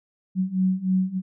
sine beating tone pair, 185 / 188.3 Hz, F#3 / F#3, 0 / +31 cents, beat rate 3.3 Hz, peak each -24 / -22 dBFS, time 0.35-1.22 s, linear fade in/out 50 ms, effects none

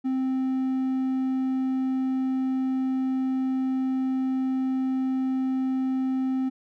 triangle tone, 261.6 Hz, C4, in tune, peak -21 dBFS, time 0.04-6.5 s, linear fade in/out 20 ms, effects none

